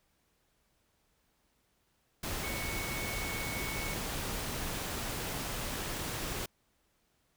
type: tone in noise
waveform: sine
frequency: 2217 Hz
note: C#7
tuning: in tune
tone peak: -40 dBFS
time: 2.43-3.94 s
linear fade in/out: 5 ms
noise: pink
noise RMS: -37 dBFS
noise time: 2.23-6.46 s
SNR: -6 dB
effects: pink hiss -74 dBFS RMS until 7.36 s